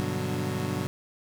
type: chord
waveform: 25% pulse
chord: G major seventh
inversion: none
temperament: equal with one note detuned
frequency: 98.85 / 123.47 / 146.83 / 185 Hz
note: G2 / B2 / D3 / F#3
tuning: +15 / 0 / 0 / 0 cents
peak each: -30 dBFS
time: 0-0.87 s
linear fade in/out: 0 ms
effects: none